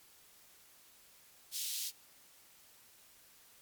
pink high-pass noise, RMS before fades -39 dBFS, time 1.51-1.92 s, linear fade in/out 50 ms, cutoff 3400 Hz, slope 24 dB/octave, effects white hiss -62 dBFS RMS until 3.61 s + MP3 96 kbps

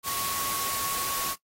sine tone in noise, 1108.7 Hz, C#6, in tune, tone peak -33 dBFS, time 0.03-1.36 s, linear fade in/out 50 ms, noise white, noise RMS -31 dBFS, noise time 0.03-1.36 s, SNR -5 dB, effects noise-tail reverb RT60 0.1 s tail -19 dB re dry + AAC 48 kbps

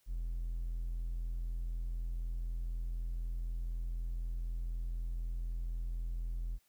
triangle tone, 42 Hz, E1, 33 cents sharp, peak -32 dBFS, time 0.06-6.59 s, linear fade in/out 50 ms, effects tanh soft clip ceiling -29 dBFS + white hiss -73 dBFS RMS until 6.68 s

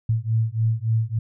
sine beating tone pair, 110.5 / 114 Hz, A2 / A#2, +8 / -38 cents, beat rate 3.5 Hz, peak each -22 dBFS, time 0.09-1.19 s, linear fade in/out 5 ms, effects none

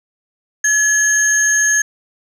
sine tone pair together, 1700 / 6467 Hz, G#6 / G#8, +40 / -47 cents, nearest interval octave + major seventh, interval 2313 cents, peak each -12 dBFS, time 0.64-1.82 s, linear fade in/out 5 ms, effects tanh soft clip ceiling -8 dBFS

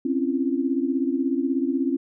sine tone cluster, 262.2 / 278.6 / 337.2 Hz, C4 / C#4 / E4, +4 / +9 / +39 cents, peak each -24 / -25 / -27 dBFS, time 0.05-1.97 s, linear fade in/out 5 ms, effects none

